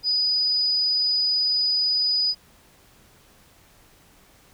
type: tone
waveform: sine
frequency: 4961 Hz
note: D#8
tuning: 6 cents flat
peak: -19 dBFS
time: 0.03-2.35 s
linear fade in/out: 50 ms
effects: pink hiss -55 dBFS RMS until 4.53 s